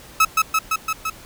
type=tone with echo; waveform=30% pulse; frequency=1294 Hz; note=E6; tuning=32 cents flat; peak=-9 dBFS; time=0.2-0.25 s; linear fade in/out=5 ms; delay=170 ms; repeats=5; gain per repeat=-2 dB; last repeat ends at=1.1 s; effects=pink hiss -43 dBFS RMS until 1.25 s